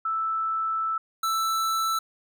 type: tone pair in turn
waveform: sine / square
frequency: 1318.5 / 1323.1 Hz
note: E6 / E6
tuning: 0 / +6 cents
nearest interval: unison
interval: 6 cents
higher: second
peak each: -24 dBFS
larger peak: neither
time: 0.05-0.98 / 1.23-1.99 s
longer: first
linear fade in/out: 5 ms
effects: none